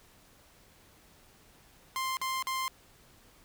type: tone bursts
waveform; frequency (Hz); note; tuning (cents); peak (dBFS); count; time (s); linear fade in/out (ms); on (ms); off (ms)
sawtooth; 1049; C6; +4; -27; 3; 1.96-2.68; 0; 210; 45
effects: pink hiss -60 dBFS RMS until 3.44 s